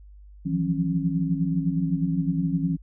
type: tone cluster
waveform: sine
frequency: 161.7 / 173.1 / 181.2 / 272.7 Hz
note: E3 / F3 / F#3 / C#4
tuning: -33 / -15 / -36 / -28 cents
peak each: -26 / -27 / -29 / -28 dBFS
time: 0.45-2.77 s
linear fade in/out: 20 ms
effects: added 50 Hz sine -44 dBFS peak until 2.82 s